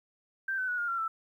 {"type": "tone with pitch steps", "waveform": "sine", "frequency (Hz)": [1568, 1516.3, 1466.4, 1418.1, 1371.3, 1326.2], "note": ["G6", "F#6", "F#6", "F6", "F6", "E6"], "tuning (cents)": [0, 42, -16, 26, -32, 10], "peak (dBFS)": -29, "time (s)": [0.48, 1.08], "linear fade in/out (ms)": 5, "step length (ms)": 100, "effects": ["11-bit"]}